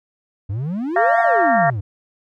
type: exponential two-way sweep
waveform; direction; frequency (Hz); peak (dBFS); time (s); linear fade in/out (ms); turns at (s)
triangle; up then down; 91.8 to 759 to 91.8; -19; 0.49-1.81; 10; 1.2
type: harmonic tone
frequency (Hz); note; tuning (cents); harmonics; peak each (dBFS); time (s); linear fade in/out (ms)
230; A#3; -23; 3 / 4 / 5 / 6 / 7 / 8; -14 / -26 / -25 / -25 / -27 / -22; 0.96-1.7; 2
effects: none